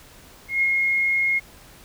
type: tone with ADSR envelope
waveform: sine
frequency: 2151 Hz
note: C7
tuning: 47 cents sharp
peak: -16 dBFS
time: 0.48-1.4 s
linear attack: 140 ms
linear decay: 45 ms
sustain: -2 dB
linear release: 23 ms
effects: pink hiss -48 dBFS RMS until 1.84 s